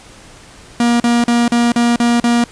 45% pulse tone bursts, 237.4 Hz, A#3, 32 cents sharp, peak -10 dBFS, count 7, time 0.8-2.44 s, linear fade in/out 2 ms, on 200 ms, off 40 ms, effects pink hiss -40 dBFS RMS until 2.51 s + resampled to 22050 Hz

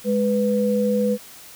sine tone pair together, 207.7 / 495.1 Hz, G#3 / B4, 0 / +4 cents, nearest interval octave + minor third, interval 1504 cents, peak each -20 / -20 dBFS, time 0.04-1.18 s, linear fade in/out 50 ms, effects white hiss -43 dBFS RMS until 1.55 s

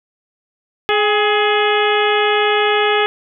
harmonic tone with a mistuned harmonic, 420.8 Hz, G#4, 23 cents sharp, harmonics 1 / 2 / 3 / 4 / 5 / 6 / 7 / 8, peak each -16 / -19 / -21 / -22 / -23 / -24 / -24 / -25 dBFS, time 0.89-3.06 s, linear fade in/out 0 ms, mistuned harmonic 2, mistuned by -51 cents, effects none

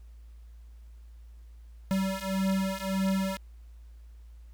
square beating tone pair, 191 / 192.7 Hz, G3 / G3, -45 / -29 cents, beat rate 1.7 Hz, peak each -31 / -30 dBFS, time 1.91-3.37 s, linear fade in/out 0 ms, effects added 57 Hz sine -46 dBFS peak until 4.53 s + pink hiss -70 dBFS RMS until 4.53 s

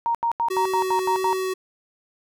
sine tone bursts, 932.3 Hz, A#5, in tune, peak -19 dBFS, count 8, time 0.06-1.33 s, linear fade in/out 0 ms, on 87 ms, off 82 ms
square tone with vibrato, 375.7 Hz, F#4, 26 cents sharp, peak -24 dBFS, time 0.5-1.54 s, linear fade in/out 10 ms, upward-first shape triangle, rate 1.6 Hz, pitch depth 11 cents each way
effects none

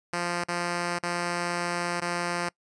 5% pulse tone with dropouts, 174.2 Hz, F3, 4 cents flat, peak -16 dBFS, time 0.13-2.49 s, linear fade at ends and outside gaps 5 ms, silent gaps 0.44-0.484 / 0.988-1.031 / 2.003-2.017 s, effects noise-tail reverb RT60 0.1 s tail -25 dB re dry + resampled to 22050 Hz

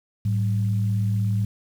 sine tone pair together, 106.97 / 190.6 Hz, A2 / G3, -48 / -48 cents, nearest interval minor seventh, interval 1000 cents, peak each -20 / -29 dBFS, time 0.25-1.45 s, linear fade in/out 5 ms, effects 8-bit

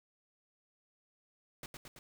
pink noise with echo, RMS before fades -45 dBFS, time 1.63-1.66 s, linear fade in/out 2 ms, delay 110 ms, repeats 3, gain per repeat -3 dB, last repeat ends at 1.99 s, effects none

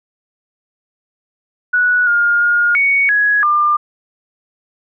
sine tone with pitch steps, 1471 / 1416 / 1424 / 2231 / 1672 / 1197 Hz, F#6 / F6 / F6 / C#7 / G#6 / D6, -11 / +23 / +33 / +11 / +11 / +33 cents, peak -10 dBFS, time 1.73-3.77 s, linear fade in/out 10 ms, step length 340 ms, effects none

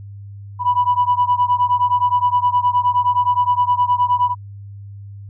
sine beating tone pair, 980 / 989.6 Hz, B5 / B5, -14 / +3 cents, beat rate 9.6 Hz, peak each -15 / -16 dBFS, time 0.59-4.35 s, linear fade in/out 50 ms, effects tanh soft clip ceiling -7 dBFS + added 100 Hz sine -32 dBFS peak until 5.29 s

